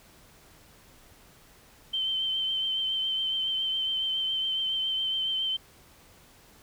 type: tone with vibrato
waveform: sine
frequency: 3100 Hz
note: G7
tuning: 20 cents flat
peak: -26 dBFS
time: 1.93-5.57 s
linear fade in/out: 10 ms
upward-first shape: triangle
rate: 7.2 Hz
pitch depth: 26 cents each way
effects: pink hiss -56 dBFS RMS until 6.62 s